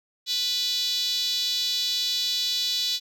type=tone with high-pass filter; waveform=5% pulse; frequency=493.9 Hz; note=B4; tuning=in tune; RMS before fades=-26 dBFS; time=0.26-3 s; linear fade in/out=50 ms; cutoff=3800 Hz; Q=4.9; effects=none